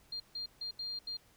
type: tone bursts at uneven times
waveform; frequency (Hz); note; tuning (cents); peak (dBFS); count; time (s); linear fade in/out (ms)
sine; 4200; C8; +6; -37; 5; 0.12-0.2 / 0.35-0.46 / 0.61-0.71 / 0.79-0.99 / 1.07-1.17; 5
effects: pink hiss -65 dBFS RMS until 1.36 s